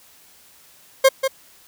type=tone with echo; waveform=40% pulse; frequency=534 Hz; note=C5; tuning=35 cents sharp; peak=-8 dBFS; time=1.04-1.09 s; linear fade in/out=10 ms; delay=190 ms; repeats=1; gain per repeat=-8 dB; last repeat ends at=1.28 s; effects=white hiss -51 dBFS RMS until 1.67 s